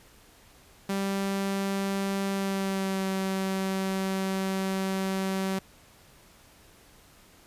sawtooth tone with pitch glide, 196 to 191.41 Hz, G3 to G3, 0 to -41 cents, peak -23 dBFS, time 0.89-5.59 s, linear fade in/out 5 ms, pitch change -41 cents, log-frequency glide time 2.31-3.06 s, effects pink hiss -56 dBFS RMS until 7.46 s + resampled to 32000 Hz

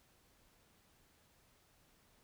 silence, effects pink hiss -70 dBFS RMS until 2.23 s

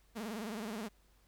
sawtooth tone with vibrato, 217.6 Hz, A3, 19 cents flat, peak -35 dBFS, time 0.15-0.89 s, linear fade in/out 20 ms, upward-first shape sine, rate 19 Hz, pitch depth 140 cents each way, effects added 49 Hz sine -66 dBFS peak until 1.27 s + pink hiss -71 dBFS RMS until 1.27 s

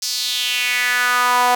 sawtooth tone with high-pass filter sweep, 246.9 Hz, B3, in tune, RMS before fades -18 dBFS, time 0.02-1.55 s, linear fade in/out 5 ms, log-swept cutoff 5300 to 790 Hz, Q 3.5, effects none

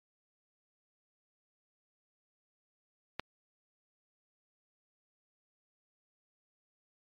click, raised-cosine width 0.3 ms, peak -18 dBFS, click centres 3.196 s, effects MP3 96 kbps

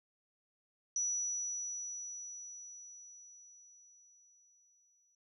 sine tone with exponential decay, 5890 Hz, F#8, 9 cents flat, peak -31 dBFS, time 0.96-5.15 s, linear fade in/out 2 ms, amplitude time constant 910 ms, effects none

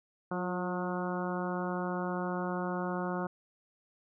harmonic tone with a mistuned harmonic, 180.5 Hz, F#3, 43 cents flat, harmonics 1 / 2 / 3 / 4 / 5 / 6 / 7 / 8, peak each -35 / -38 / -40 / -41 / -42 / -43 / -43 / -44 dBFS, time 0.31-3.27 s, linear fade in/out 5 ms, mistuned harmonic 2, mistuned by -31 cents, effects none

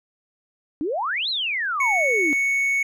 sine exponential two-way sweep, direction up then down, 277.2 to 4300 to 277.2 Hz, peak -22 dBFS, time 0.81-2.33 s, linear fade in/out 0 ms, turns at 1.29 s
triangle tone, 2217 Hz, C#7, in tune, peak -17 dBFS, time 1.8-2.83 s, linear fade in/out 5 ms
effects none

